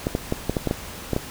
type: clicks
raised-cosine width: 2 ms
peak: -8 dBFS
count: 9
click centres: 0.069 / 0.151 / 0.324 / 0.496 / 0.568 / 0.673 / 0.711 / 1.133 / 1.164 s
effects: pink hiss -37 dBFS RMS until 1.3 s